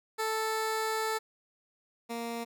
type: tone pair in turn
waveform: 15% pulse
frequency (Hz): 440 / 233.1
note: A4 / A#3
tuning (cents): 0 / 0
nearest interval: major seventh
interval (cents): 1100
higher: first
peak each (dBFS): -23 / -28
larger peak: first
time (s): 0.18-1.19 / 2.09-2.45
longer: first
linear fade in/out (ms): 20
effects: none